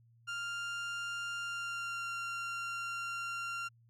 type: tone with pitch glide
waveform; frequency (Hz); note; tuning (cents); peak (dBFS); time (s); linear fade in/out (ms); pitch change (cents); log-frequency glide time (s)
30% pulse; 1396.9 to 1382.5; F6 to F6; 0 to -18; -34; 0.27-3.69; 20; -18; 1.38-2.09
effects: added 116 Hz sine -62 dBFS peak until 3.89 s + low-pass 7000 Hz 12 dB/octave